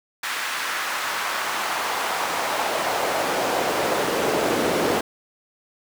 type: noise with high-pass filter sweep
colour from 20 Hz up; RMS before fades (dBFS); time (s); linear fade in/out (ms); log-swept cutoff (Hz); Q
brown; -24; 0.23-5.01; 5; 1600 to 360; 1.3
effects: none